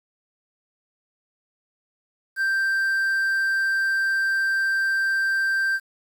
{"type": "tone", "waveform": "triangle", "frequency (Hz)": 1571, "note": "G6", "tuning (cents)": 3, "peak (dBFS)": -18, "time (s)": [2.36, 5.8], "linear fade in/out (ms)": 50, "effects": ["8-bit"]}